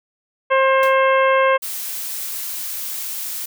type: harmonic tone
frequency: 532 Hz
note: C5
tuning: 29 cents sharp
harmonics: 1 / 2 / 3 / 4 / 5 / 6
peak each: -15 / -17 / -22 / -24 / -28 / -34 dBFS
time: 0.5-1.58 s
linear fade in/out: 20 ms
type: noise with exponential decay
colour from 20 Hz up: white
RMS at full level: -30 dBFS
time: 0.83-0.99 s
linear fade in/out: 0 ms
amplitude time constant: 33 ms
type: noise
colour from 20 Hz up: blue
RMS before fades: -27 dBFS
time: 1.62-3.46 s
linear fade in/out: 10 ms
effects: none

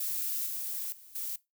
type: noise with level steps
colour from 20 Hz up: violet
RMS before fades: -33 / -36 / -53 / -36 dBFS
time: 0-1.36 s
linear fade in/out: 5 ms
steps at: 0.46 / 0.92 / 1.15 s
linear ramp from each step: 5 ms
effects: noise-tail reverb RT60 0.2 s tail -20 dB re dry

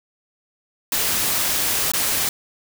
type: noise with dropouts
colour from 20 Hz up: white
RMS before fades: -21 dBFS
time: 0.92-2.29 s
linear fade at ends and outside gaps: 2 ms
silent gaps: 1.918-1.935 s
effects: none

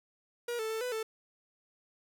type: tone with pitch steps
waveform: 45% pulse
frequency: 477.8 / 440.4 / 443.5 / 498.2 / 441.8 Hz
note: A#4 / A4 / A4 / B4 / A4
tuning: +43 / +2 / +14 / +15 / +7 cents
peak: -33 dBFS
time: 0.48-1.03 s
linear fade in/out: 5 ms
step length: 110 ms
effects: none

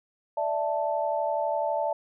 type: chord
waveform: sine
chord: D suspended second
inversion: none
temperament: equal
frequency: 587.3 / 659.3 / 880 Hz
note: D5 / E5 / A5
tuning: 0 / 0 / 0 cents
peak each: -29 dBFS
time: 0.37-1.93 s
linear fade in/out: 5 ms
effects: none

